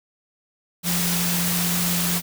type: tone in noise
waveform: sine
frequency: 174.61 Hz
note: F3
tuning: in tune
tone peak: -24 dBFS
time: 0.83-2.22 s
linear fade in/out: 50 ms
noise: white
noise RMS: -24 dBFS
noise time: 0.83-2.22 s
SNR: -3 dB
effects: none